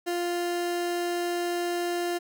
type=tone; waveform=30% pulse; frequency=349.2 Hz; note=F4; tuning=in tune; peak=-24 dBFS; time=0.06-2.19 s; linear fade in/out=20 ms; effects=none